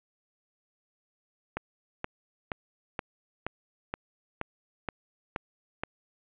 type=click train; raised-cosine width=0.5 ms; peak=-16 dBFS; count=10; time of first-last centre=1.57-5.835 s; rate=2.11 Hz; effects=resampled to 8000 Hz + 7-bit